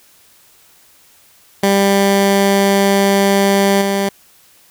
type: tone with level steps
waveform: 15% pulse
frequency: 197.8 Hz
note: G3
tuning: 16 cents sharp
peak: -4 / -8 dBFS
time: 1.63-4.09 s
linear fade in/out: 5 ms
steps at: 3.81 s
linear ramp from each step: 10 ms
effects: white hiss -49 dBFS RMS until 4.7 s